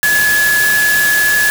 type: tone in noise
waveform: sine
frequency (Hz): 1701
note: G#6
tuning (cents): +41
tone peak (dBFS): -10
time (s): 0.03-1.5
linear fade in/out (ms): 0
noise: white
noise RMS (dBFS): -18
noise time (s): 0.03-1.5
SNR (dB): +5
effects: none